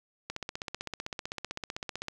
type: click train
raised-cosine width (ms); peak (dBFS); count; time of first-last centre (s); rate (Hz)
0.2; -18; 29; 0.3-2.083; 15.7
effects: none